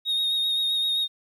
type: tone with vibrato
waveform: sine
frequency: 3729 Hz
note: A#7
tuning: in tune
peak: -19 dBFS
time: 0.05-1.08 s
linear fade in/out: 50 ms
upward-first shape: sine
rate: 7.7 Hz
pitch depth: 23 cents each way
effects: tanh soft clip ceiling -21 dBFS + 10-bit

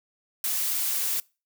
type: noise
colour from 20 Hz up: blue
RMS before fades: -27 dBFS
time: 0.44-1.2 s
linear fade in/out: 2 ms
effects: noise-tail reverb RT60 0.3 s tail -24 dB re dry

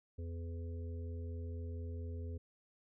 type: harmonic tone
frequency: 84.3 Hz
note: E2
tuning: 39 cents sharp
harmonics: 1 / 3 / 5 / 6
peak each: -40 / -52 / -53 / -57 dBFS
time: 0.18-2.38 s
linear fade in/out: 10 ms
effects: none

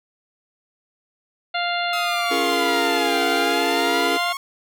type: harmonic tone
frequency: 698.5 Hz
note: F5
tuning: in tune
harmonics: 1 / 2 / 3 / 4 / 5 / 6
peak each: -24 / -27 / -29 / -30 / -31 / -32 dBFS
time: 1.54-4.33 s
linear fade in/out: 10 ms
type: linear two-way sweep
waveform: sawtooth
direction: down then up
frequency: 1288 to 748 to 1100 Hz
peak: -23 dBFS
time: 1.93-4.37 s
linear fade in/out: 2 ms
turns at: 3.26 s
type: chord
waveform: square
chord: Bb minor seventh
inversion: first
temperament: equal with one note detuned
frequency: 277.2 / 341.6 / 415.3 / 466.2 Hz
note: Db4 / F4 / Ab4 / Bb4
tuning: 0 / -38 / 0 / 0 cents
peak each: -28 dBFS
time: 2.3-4.18 s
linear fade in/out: 20 ms
effects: none

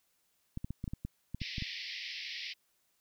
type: clicks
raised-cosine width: 5 ms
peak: -25 dBFS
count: 11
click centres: 0.574 / 0.645 / 0.706 / 0.841 / 0.878 / 0.935 / 1.05 / 1.346 / 1.417 / 1.582 / 1.623 s
type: band-pass noise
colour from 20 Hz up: pink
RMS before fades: -42 dBFS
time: 1.4-2.54 s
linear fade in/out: 20 ms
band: 1900 to 5400 Hz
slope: 96 dB/octave
effects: white hiss -75 dBFS RMS until 3 s

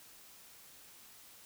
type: silence
effects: white hiss -57 dBFS RMS until 1.45 s

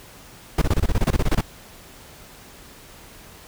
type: noise bursts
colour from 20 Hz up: brown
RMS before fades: -17 dBFS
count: 14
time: 0.58-1.41 s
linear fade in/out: 5 ms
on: 37 ms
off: 24 ms
effects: pink hiss -45 dBFS RMS until 3.47 s

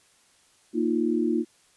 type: chord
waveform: sine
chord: Bb suspended fourth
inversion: none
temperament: equal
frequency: 233.1 / 311.1 / 349.2 Hz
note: Bb3 / Eb4 / F4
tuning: 0 / 0 / 0 cents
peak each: -26 dBFS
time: 0.73-1.45 s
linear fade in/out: 50 ms
effects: white hiss -61 dBFS RMS until 1.76 s + resampled to 24000 Hz

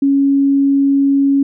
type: tone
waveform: sine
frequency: 277.1 Hz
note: C#4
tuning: 1 cent flat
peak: -9 dBFS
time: 0.02-1.43 s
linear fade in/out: 5 ms
effects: none

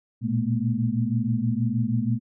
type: tone cluster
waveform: sine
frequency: 115.6 / 121.9 / 215.4 / 237.3 Hz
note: A#2 / B2 / A3 / A#3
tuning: -14 / -22 / -37 / +31 cents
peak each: -27 dBFS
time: 0.21-2.2 s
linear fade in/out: 50 ms
effects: none

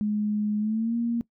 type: tone with pitch glide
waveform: sine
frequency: 210 to 234.4 Hz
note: G#3 to A#3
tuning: +19 to +10 cents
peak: -23 dBFS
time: 0.01-1.21 s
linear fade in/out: 0 ms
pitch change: +191 cents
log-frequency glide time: 0.59-0.96 s
effects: noise-tail reverb RT60 0.1 s tail -20 dB re dry

